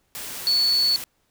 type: tone in noise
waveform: sine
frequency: 4435 Hz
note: C#8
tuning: in tune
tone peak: -17 dBFS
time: 0.47-0.96 s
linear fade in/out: 0 ms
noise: white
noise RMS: -34 dBFS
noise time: 0.15-1.04 s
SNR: +14 dB
effects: pink hiss -68 dBFS RMS until 1.3 s